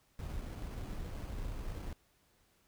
brown noise with sample-and-hold, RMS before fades -41 dBFS, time 0.19-1.93 s, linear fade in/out 2 ms, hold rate 3675 Hz, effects pink hiss -71 dBFS RMS until 2.67 s

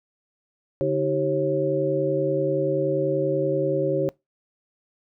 sine tone cluster, 144.9 / 316.2 / 386.6 / 543 Hz, D3 / D#4 / G4 / C#5, -23 / +28 / -24 / -36 cents, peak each -28 / -28 / -25 / -23 dBFS, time 0.81-4.09 s, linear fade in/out 0 ms, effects noise-tail reverb RT60 0.2 s tail -24 dB re dry

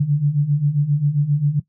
sine beating tone pair, 141 / 148.5 Hz, C#3 / D3, +30 / +20 cents, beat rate 7.5 Hz, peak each -20 / -16 dBFS, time 0-1.6 s, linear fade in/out 10 ms, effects noise-tail reverb RT60 0.1 s tail -17 dB re dry

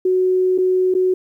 sine tone with dropouts, 370 Hz, F#4, in tune, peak -13 dBFS, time 0.05-1.14 s, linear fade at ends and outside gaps 5 ms, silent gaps 0.579-0.584 / 0.941-0.949 s, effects 9-bit

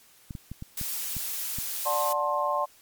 clicks, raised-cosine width 5 ms, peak -24 dBFS, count 7, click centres 0.308 / 0.352 / 0.516 / 0.624 / 0.813 / 1.167 / 1.586 s
blue noise, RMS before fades -32 dBFS, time 0.77-2.13 s, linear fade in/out 5 ms
sine chord, D dominant seventh, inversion none, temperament just, 587.3 / 734.2 / 881 / 1057.2 Hz, D5 / F#5 / A5 / C6, 0 / -14 / +2 / +18 cents, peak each -29 / -33 / -31 / -27 dBFS, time 1.85-2.66 s, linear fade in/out 20 ms
effects white hiss -57 dBFS RMS until 2.81 s + MP3 96 kbps

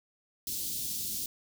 white band-stop noise, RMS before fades -35 dBFS, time 0.47-1.26 s, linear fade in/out 2 ms, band 330 to 3700 Hz, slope 24 dB/octave, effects none

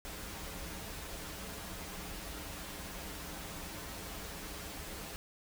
pink noise with comb filter, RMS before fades -44 dBFS, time 0.05-5.16 s, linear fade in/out 0 ms, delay 8.2 ms, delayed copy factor -0.65, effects none

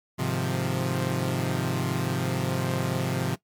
sawtooth chord, F minor seventh, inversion first, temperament equal, 103.83 / 130.81 / 155.56 / 174.61 Hz, Ab2 / C3 / Eb3 / F3, 0 / 0 / 0 / 0 cents, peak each -29 / -24 / -30 / -26 dBFS, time 0.18-3.36 s, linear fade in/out 20 ms, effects noise-tail reverb RT60 0.1 s tail -18 dB re dry + MP3 96 kbps

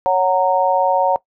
sine chord, F# major, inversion second, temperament just, 555 / 740 / 925 Hz, C#5 / F#5 / A#5, +2 / 0 / -14 cents, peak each -17 dBFS, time 0.06-1.16 s, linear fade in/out 0 ms, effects noise-tail reverb RT60 0.1 s tail -19 dB re dry

